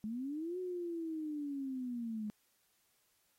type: linear two-way sweep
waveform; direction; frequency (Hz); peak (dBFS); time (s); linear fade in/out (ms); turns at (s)
sine; up then down; 207.7 to 370 to 207.7; -37; 0.04-2.3; 0; 0.59
effects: white hiss -75 dBFS RMS until 3.38 s + AAC 48 kbps